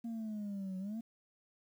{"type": "exponential two-way sweep", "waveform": "sine", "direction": "down then up", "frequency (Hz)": [233.8, 185, 233.8], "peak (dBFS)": -35, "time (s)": [0.04, 1.01], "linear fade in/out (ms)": 10, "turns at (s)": 0.78, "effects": ["tanh soft clip ceiling -37 dBFS", "11-bit"]}